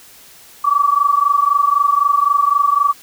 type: tone pair together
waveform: sine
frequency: 1137 / 1160.9 Hz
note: C#6 / D6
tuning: +44 / -20 cents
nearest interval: unison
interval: 36 cents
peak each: -14 dBFS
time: 0.64-2.93 s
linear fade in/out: 10 ms
effects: white hiss -43 dBFS RMS until 3.02 s